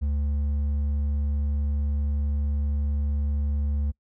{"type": "tone with hard clipping", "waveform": "sine", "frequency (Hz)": 72.3, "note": "D2", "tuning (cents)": -27, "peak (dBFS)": -24, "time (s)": [0.01, 3.92], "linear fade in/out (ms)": 20, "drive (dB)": 4, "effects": ["noise-tail reverb RT60 0.1 s tail -26 dB re dry"]}